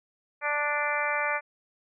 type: harmonic tone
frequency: 293.7 Hz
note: D4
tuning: in tune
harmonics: 2 / 3 / 4 / 5 / 6 / 7 / 8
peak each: -33 / -33 / -33 / -33 / -33 / -33 / -33 dBFS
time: 0.41-1.41 s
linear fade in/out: 50 ms
effects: none